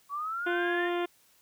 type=linear sweep; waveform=sine; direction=up; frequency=1114 to 1845 Hz; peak=-31 dBFS; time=0.09-0.9 s; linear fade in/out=50 ms
type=harmonic tone; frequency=349.6 Hz; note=F4; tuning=2 cents sharp; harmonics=1 / 2 / 3 / 4 / 5 / 6 / 7 / 8 / 9 / 10; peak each=-29 / -35 / -39 / -41 / -43 / -45 / -46 / -47 / -48 / -49 dBFS; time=0.46-1.06 s; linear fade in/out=10 ms
effects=white hiss -64 dBFS RMS until 1.41 s